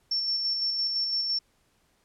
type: tone with tremolo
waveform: sine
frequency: 5430 Hz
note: F8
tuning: 50 cents flat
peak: -24 dBFS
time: 0.11-1.39 s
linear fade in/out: 5 ms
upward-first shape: square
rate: 5.9 Hz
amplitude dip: 30%
effects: pink hiss -68 dBFS RMS until 2.04 s + low-pass 12000 Hz 12 dB/octave